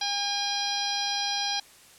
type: harmonic tone with a mistuned harmonic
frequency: 809 Hz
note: G#5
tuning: 46 cents flat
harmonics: 1 / 2 / 3 / 4 / 5 / 6 / 7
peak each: -32 / -38 / -38 / -33 / -32 / -34 / -36 dBFS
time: 0.01-1.6 s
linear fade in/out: 5 ms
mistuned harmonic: 6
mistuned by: +38 cents
effects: white hiss -53 dBFS RMS until 1.98 s + low-pass 11000 Hz 12 dB/octave